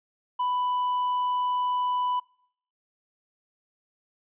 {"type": "tone", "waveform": "triangle", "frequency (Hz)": 993, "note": "B5", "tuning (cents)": 9, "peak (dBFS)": -22, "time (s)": [0.39, 2.2], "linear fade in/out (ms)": 10, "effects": ["noise-tail reverb RT60 0.6 s tail -24 dB re dry", "resampled to 8000 Hz"]}